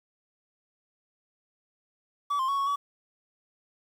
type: tone with pitch steps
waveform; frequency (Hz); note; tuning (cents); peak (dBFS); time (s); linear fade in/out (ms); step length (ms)
triangle; 1147 / 1050 / 1113 / 1107 / 1137; D6 / C6 / C#6 / C#6 / C#6; -41 / +6 / +7 / -3 / +44; -23; 2.3-2.76; 10; 92
effects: 9-bit